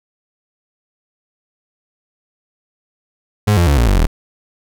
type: tone with pitch steps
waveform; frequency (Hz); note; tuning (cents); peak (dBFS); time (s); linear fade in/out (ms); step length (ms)
35% pulse; 104.6 / 86.45 / 71.44 / 59.04 / 48.8 / 40.33; G#2 / F2 / D2 / A#1 / G1 / E1; +13 / -17 / -47 / +23 / -7 / -37; -8; 3.47-4.07; 10; 100
effects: none